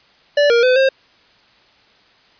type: tone with pitch steps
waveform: square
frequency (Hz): 581 / 470.4 / 507 / 533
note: D5 / A#4 / B4 / C5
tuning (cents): -19 / +16 / +45 / +32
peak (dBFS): -11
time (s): 0.37-0.89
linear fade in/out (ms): 5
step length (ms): 130
effects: white hiss -52 dBFS RMS until 2.39 s + resampled to 11025 Hz